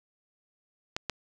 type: clicks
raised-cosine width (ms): 0.2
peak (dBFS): -13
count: 2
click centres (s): 0.965 / 1.097
effects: none